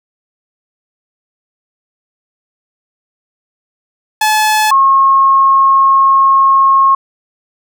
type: tone pair in turn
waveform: sawtooth / sine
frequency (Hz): 860 / 1083.5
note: A5 / C#6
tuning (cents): -40 / -40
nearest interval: major third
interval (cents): 400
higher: second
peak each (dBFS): -5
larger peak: neither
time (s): 4.21-4.71 / 4.71-6.95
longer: second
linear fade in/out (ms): 5
effects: none